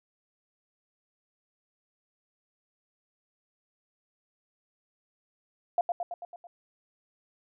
sine tone with echo, 698.5 Hz, F5, in tune, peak -21 dBFS, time 5.78-5.81 s, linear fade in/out 2 ms, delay 110 ms, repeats 6, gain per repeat -4 dB, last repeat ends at 6.47 s, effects none

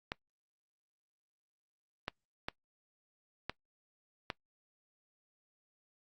clicks, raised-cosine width 0.3 ms, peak -19 dBFS, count 5, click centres 0.119 / 2.081 / 2.485 / 3.496 / 4.302 s, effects noise-tail reverb RT60 0.1 s tail -23 dB re dry + Opus 48 kbps

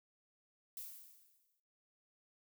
violet noise with exponential decay, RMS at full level -45 dBFS, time 0.77-1.6 s, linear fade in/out 1 ms, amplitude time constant 180 ms, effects noise-tail reverb RT60 0.5 s tail -20 dB re dry

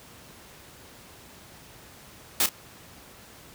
white noise with echo, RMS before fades -22 dBFS, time 2.4-2.46 s, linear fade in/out 2 ms, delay 31 ms, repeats 1, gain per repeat -12 dB, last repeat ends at 2.491 s, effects pink hiss -49 dBFS RMS until 3.54 s + high-pass 60 Hz 12 dB/octave

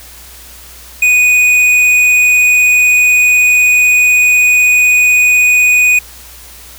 sine tone with tanh clipping, 2479 Hz, D#7, 7 cents flat, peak -7 dBFS, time 1.02-5.99 s, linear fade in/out 5 ms, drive 10 dB, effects added 60 Hz sine -38 dBFS peak until 6.78 s + white hiss -35 dBFS RMS until 6.78 s

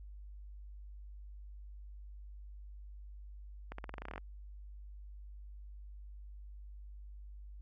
accelerating click train, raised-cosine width 0.5 ms, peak -28 dBFS, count 13, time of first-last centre 3.72-4.179 s, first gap 64 ms, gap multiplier 0.9, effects added 50 Hz sine -47 dBFS peak until 7.61 s + Opus 48 kbps

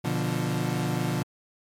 30% pulse chord, B diminished, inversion none, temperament equal with one note detuned, 122.19 / 146.83 / 174.61 Hz, B2 / D3 / F3, -18 / 0 / 0 cents, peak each -27 dBFS, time 0.04-1.23 s, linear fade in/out 10 ms, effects MP3 64 kbps

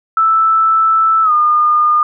sine tone with pitch glide, 1318.5 to 1216.1 Hz, E6 to D#6, 0 to -40 cents, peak -8 dBFS, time 0.17-2.03 s, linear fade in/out 2 ms, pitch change -140 cents, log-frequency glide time 1.23-1.32 s, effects none

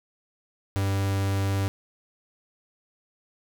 45% pulse tone, 98 Hz, G2, in tune, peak -23 dBFS, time 0.76-1.68 s, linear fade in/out 0 ms, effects none

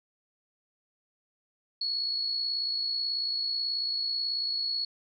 sine tone with amplitude modulation, 4366 Hz, C#8, 27 cents flat, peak -26 dBFS, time 1.81-4.85 s, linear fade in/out 5 ms, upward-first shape sine, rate 58.3 Hz, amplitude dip 40%, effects none

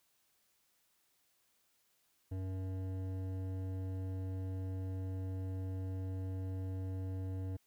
sine tone with hard clipping, 94.2 Hz, F#2, 32 cents sharp, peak -39 dBFS, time 2.31-7.57 s, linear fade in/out 10 ms, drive 12 dB, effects white hiss -75 dBFS RMS until 7.66 s

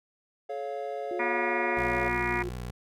triangle chord, A augmented, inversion none, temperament equal with one note detuned, 429.5 / 554.4 / 698.5 Hz, A4 / C#5 / E#5, -42 / 0 / 0 cents, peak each -35 / -34 / -34 dBFS, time 0.49-2.09 s, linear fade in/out 10 ms
sine tone, 356.9 Hz, F4, 38 cents sharp, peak -32 dBFS, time 1.11-2.49 s, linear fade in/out 2 ms
harmonic tone, 240.8 Hz, B3, 44 cents flat, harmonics 1 / 3 / 4 / 5 / 6 / 7 / 8 / 9 / 10, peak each -39 / -39 / -33 / -38 / -39 / -39 / -33 / -35 / -37 dBFS, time 1.19-2.43 s, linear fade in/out 10 ms
20% pulse tone with vibrato, 61.4 Hz, B1, 9 cents flat, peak -30 dBFS, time 1.77-2.71 s, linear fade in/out 5 ms, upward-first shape sine, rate 5.5 Hz, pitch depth 29 cents each way
effects none

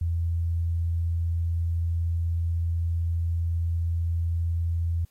sine tone, 84 Hz, E2, 33 cents sharp, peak -23 dBFS, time 0.01-5.05 s, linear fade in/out 5 ms, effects white hiss -67 dBFS RMS until 5.1 s + AAC 48 kbps

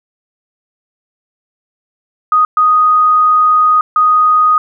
sine tone bursts at uneven times, 1244.5 Hz, D#6, in tune, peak -6 dBFS, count 3, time 2.32-2.45 / 2.57-3.81 / 3.96-4.58 s, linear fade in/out 2 ms, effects none

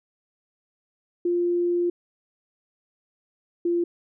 sine tone pair in turn, 349.2 / 345 Hz, F4 / F4, 0 / -21 cents, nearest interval unison, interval 21 cents, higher first, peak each -20 dBFS, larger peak neither, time 1.25-1.9 / 3.65-3.84 s, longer first, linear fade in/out 5 ms, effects none

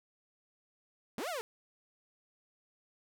sawtooth linear two-way sweep, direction up then down, 178.7 to 751 to 423.8 Hz, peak -32 dBFS, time 1.18-1.41 s, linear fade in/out 0 ms, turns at 1.29 s, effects none

